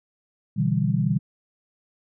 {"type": "chord", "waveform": "sine", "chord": "E minor seventh", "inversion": "second", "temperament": "equal", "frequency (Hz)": [123.47, 146.83, 164.81, 196], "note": ["B2", "D3", "E3", "G3"], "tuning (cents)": [0, 0, 0, 0], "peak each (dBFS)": -25, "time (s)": [0.56, 1.19], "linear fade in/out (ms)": 20, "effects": []}